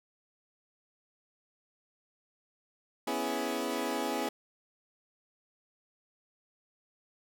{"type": "chord", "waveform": "20% pulse", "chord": "C# minor seventh", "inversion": "third", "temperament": "equal", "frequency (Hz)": [246.9, 277.2, 329.6, 415.3], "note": ["B3", "C#4", "E4", "G#4"], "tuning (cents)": [0, 0, 0, 0], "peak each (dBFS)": -32, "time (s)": [3.07, 4.29], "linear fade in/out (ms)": 5, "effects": []}